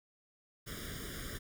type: noise with comb filter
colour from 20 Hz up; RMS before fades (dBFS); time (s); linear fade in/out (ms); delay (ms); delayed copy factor
pink; -43; 0.66-1.39; 20; 0.58; +0.95
effects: none